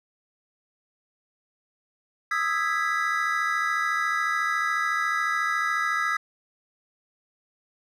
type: chord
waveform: triangle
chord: E major seventh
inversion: third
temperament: equal with one note detuned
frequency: 1244.5 / 1318.5 / 1656.4 / 1975.5 Hz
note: D#6 / E6 / G#6 / B6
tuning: 0 / 0 / -5 / 0 cents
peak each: -27 dBFS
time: 2.31-6.17 s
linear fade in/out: 5 ms
effects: none